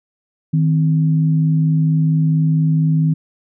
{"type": "tone pair together", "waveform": "sine", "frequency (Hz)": [157.22, 261.6], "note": ["D#3", "C4"], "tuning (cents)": [18, 0], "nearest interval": "major sixth", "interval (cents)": 882, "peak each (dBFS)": [-12, -23], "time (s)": [0.53, 3.14], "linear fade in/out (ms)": 10, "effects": []}